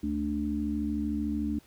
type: harmonic tone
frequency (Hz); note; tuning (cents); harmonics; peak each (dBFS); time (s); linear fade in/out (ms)
73.42; D2; 0; 1 / 3 / 4; -36 / -31 / -31; 0.03-1.59; 5
effects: pink hiss -60 dBFS RMS until 1.66 s